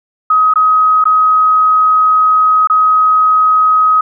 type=tone with dropouts; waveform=sine; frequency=1264 Hz; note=D#6; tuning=27 cents sharp; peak=-6 dBFS; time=0.3-4.01 s; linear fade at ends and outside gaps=5 ms; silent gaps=0.538-0.557 / 1.041-1.054 / 2.673-2.698 s; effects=none